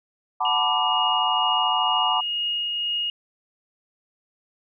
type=chord; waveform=sine; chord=B minor seventh; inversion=second; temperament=equal with one note detuned; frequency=740 / 880 / 993.5 / 1174.7 Hz; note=F#5 / A5 / B5 / D6; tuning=0 / 0 / +10 / 0 cents; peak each=-26 dBFS; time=0.4-2.21 s; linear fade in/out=10 ms
type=tone with tremolo; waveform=sine; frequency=2865 Hz; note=F7; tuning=44 cents sharp; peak=-22 dBFS; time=0.45-3.1 s; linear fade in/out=2 ms; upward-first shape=triangle; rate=2.1 Hz; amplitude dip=25%
effects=none